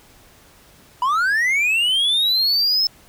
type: linear sweep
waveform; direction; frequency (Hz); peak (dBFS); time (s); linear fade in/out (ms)
triangle; up; 962 to 5274; -14; 1.02-2.87; 2
effects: pink hiss -50 dBFS RMS until 3.08 s